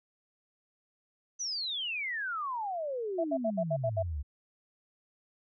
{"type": "exponential sweep", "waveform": "sine", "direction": "down", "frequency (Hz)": [6150, 67.3], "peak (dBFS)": -32, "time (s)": [1.39, 4.23], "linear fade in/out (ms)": 20}
{"type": "tone bursts", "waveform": "sine", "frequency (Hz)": 659.3, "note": "E5", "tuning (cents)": 0, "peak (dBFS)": -27, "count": 7, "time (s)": [3.18, 4.028], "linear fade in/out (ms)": 10, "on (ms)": 62, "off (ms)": 69}
{"effects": []}